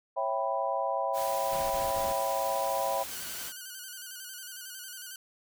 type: chord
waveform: sine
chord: C# half-diminished seventh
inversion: none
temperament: equal with one note detuned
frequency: 548.3 / 659.3 / 784 / 987.8 Hz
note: C#5 / E5 / G5 / B5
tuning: -19 / 0 / 0 / 0 cents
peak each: -33 dBFS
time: 0.16-3.04 s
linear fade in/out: 20 ms
type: noise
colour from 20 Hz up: white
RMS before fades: -40 dBFS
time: 1.13-3.53 s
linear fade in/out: 50 ms
type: noise bursts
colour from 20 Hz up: pink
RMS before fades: -41 dBFS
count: 3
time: 1.52-2.122 s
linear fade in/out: 2 ms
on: 180 ms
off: 31 ms
type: tone with vibrato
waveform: 5% pulse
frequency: 1500 Hz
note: F#6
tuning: 23 cents sharp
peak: -30 dBFS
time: 3.11-5.16 s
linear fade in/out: 2 ms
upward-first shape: square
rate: 11 Hz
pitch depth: 54 cents each way
effects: none